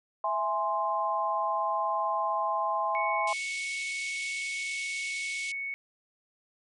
sine chord, E augmented, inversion none, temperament equal, 659.3 / 830.6 / 1046.5 Hz, E5 / G#5 / B#5, 0 / 0 / 0 cents, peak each -33 / -31 / -29 dBFS, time 0.24-3.33 s, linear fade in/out 2 ms
sine tone, 2217 Hz, C#7, in tune, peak -32 dBFS, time 2.95-5.74 s, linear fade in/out 0 ms
pink band-pass noise, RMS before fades -41 dBFS, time 3.27-5.52 s, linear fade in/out 5 ms, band 2400 to 9600 Hz, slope 96 dB/octave
effects none

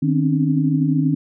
sine tone cluster, 154.4 / 257 / 269.4 / 298.1 Hz, D#3 / C4 / C#4 / D4, -13 / -31 / -49 / +26 cents, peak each -18 / -25 / -19 / -24 dBFS, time 0.02-1.15 s, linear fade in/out 10 ms, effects none

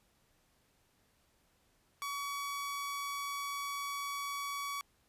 sawtooth tone, 1132 Hz, C#6, 36 cents sharp, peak -33 dBFS, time 2.02-4.81 s, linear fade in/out 0 ms, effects pink hiss -72 dBFS RMS until 5.08 s + resampled to 32000 Hz

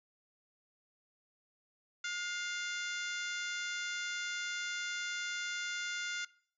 harmonic tone with a mistuned harmonic, 700 Hz, F5, 4 cents sharp, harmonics 2 / 3 / 4 / 5 / 6 / 7 / 8 / 9 / 10, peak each -38 / -42 / -46 / -45 / -51 / -51 / -54 / -49 / -50 dBFS, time 2.04-6.25 s, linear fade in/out 5 ms, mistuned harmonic 2, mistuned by +36 cents, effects noise-tail reverb RT60 0.5 s tail -21 dB re dry

